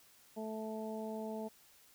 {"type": "harmonic tone", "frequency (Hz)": 218.7, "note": "A3", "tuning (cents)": -10, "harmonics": [1, 2, 3, 4], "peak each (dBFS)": [-42, -44, -45, -49], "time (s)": [0.36, 1.49], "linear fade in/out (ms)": 20, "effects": ["white hiss -64 dBFS RMS until 1.94 s"]}